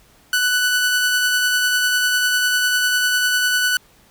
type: tone with tremolo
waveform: sawtooth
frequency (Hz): 1488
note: F#6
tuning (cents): +9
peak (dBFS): -11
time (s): 0.33-3.77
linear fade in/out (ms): 2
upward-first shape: sine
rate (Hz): 10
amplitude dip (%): 25
effects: pink hiss -53 dBFS RMS until 4.1 s